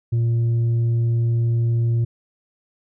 sine tone with tanh clipping, 116.54 Hz, A#2, in tune, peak -17 dBFS, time 0.12-2.05 s, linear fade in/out 10 ms, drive 3 dB, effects none

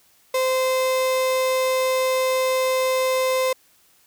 35% pulse tone, 518 Hz, C5, 17 cents flat, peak -17 dBFS, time 0.34-3.53 s, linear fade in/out 5 ms, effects white hiss -58 dBFS RMS until 4.06 s

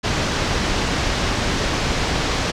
pink low-pass noise, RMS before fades -21 dBFS, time 0.03-2.52 s, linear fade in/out 20 ms, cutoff 6200 Hz, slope 24 dB/octave, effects none

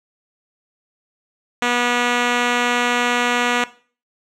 5% pulse tone with low-pass filter, 242.9 Hz, B3, 29 cents flat, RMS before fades -19 dBFS, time 1.62-3.64 s, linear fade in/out 2 ms, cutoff 6300 Hz, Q 0.62, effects noise-tail reverb RT60 0.4 s tail -17 dB re dry

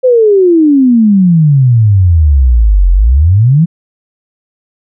sine exponential two-way sweep, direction down then up, 523.3 to 43 to 175.4 Hz, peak -3 dBFS, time 0.03-3.66 s, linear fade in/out 20 ms, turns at 2.91 s, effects none

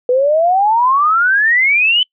sine exponential sweep, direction up, 487.2 to 3053 Hz, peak -9 dBFS, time 0.09-2.03 s, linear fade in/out 2 ms, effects noise-tail reverb RT60 0.1 s tail -25 dB re dry

